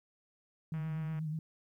sine tone with vibrato, 155.5 Hz, D#3, 1 cent flat, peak -34 dBFS, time 0.72-1.39 s, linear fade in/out 2 ms, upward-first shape triangle, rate 8.3 Hz, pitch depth 63 cents each way
click train, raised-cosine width 0.5 ms, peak -38 dBFS, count 73, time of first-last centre 0.74-1.19 s, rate 160 Hz
effects 12-bit

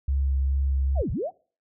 sine tone with vibrato, 68 Hz, C#2, 33 cents flat, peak -21 dBFS, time 0.08-1.02 s, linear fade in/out 5 ms, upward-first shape sine, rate 2.4 Hz, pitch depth 15 cents each way
sine linear two-way sweep, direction down then up, 798 to 38.7 to 798 Hz, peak -25 dBFS, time 0.95-1.31 s, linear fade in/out 50 ms, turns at 1.11 s
effects noise-tail reverb RT60 0.4 s tail -24 dB re dry

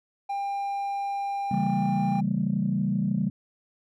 triangle tone, 798 Hz, G5, 31 cents sharp, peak -25 dBFS, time 0.29-2.21 s, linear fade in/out 10 ms
sine chord, C# diminished seventh, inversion none, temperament equal with one note detuned, 138.59 / 164.81 / 196 / 228.3 Hz, C#3 / E3 / G3 / Bb3, 0 / 0 / 0 / -36 cents, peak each -30 / -30 / -25 / -30 dBFS, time 1.51-3.3 s, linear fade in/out 5 ms
effects tanh soft clip ceiling -14 dBFS

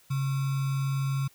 sine tone with sample-and-hold, 136.3 Hz, C#3, 29 cents flat, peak -25 dBFS, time 0.1-1.28 s, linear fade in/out 10 ms, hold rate 1225 Hz, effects white hiss -60 dBFS RMS until 1.34 s

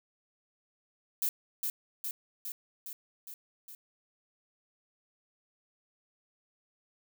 violet noise with echo, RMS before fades -30 dBFS, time 1.22-1.29 s, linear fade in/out 2 ms, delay 410 ms, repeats 6, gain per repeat -3 dB, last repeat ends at 3.75 s, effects none

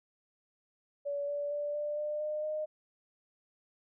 sine tone with pitch steps, 571 / 578 / 585 / 592.2 / 599.4 / 606.7 / 614.1 Hz, D5 / D5 / D5 / D5 / D5 / D#5 / D#5, -49 / -28 / -7 / +14 / +35 / -44 / -23 cents, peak -32 dBFS, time 1.05-2.66 s, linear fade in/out 20 ms, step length 230 ms, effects none

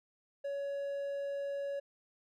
triangle tone, 561 Hz, C#5, 21 cents sharp, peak -33 dBFS, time 0.44-1.8 s, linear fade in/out 10 ms, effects none

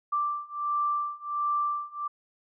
sine beating tone pair, 1174.7 / 1176.1 Hz, D6 / D6, 0 / +2 cents, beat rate 1.4 Hz, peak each -30 / -29 dBFS, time 0.12-2.08 s, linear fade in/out 10 ms, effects none

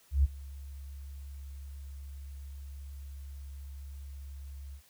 sine tone with ADSR envelope, 69.3 Hz, C#2, in tune, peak -19 dBFS, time 0.11-4.82 s, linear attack 130 ms, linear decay 25 ms, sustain -22 dB, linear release 81 ms, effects white hiss -63 dBFS RMS until 4.89 s

